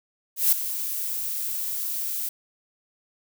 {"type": "noise with ADSR envelope", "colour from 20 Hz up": "violet", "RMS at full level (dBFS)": -17, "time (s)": [0.36, 2.29], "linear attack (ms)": 160, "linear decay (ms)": 12, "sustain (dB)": -12, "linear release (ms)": 4, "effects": []}